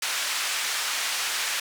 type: band-pass noise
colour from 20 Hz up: pink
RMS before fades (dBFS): -28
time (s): 0.02-1.6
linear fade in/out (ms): 5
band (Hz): 1500 to 9100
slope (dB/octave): 12
effects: none